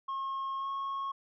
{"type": "tone with pitch glide", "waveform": "sine", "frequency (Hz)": [1080, 1093.8], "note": ["C#6", "C#6"], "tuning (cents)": [-45, -23], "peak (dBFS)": -30, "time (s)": [0.08, 1.12], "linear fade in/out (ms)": 10, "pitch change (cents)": 22, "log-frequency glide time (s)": [0.58, 0.68], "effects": ["tanh soft clip ceiling -32 dBFS"]}